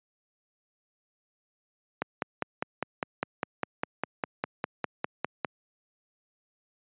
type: click train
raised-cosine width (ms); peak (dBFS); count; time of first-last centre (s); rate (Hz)
0.5; -12; 18; 2.02-5.447; 4.96
effects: high-pass 150 Hz 12 dB/octave + resampled to 8000 Hz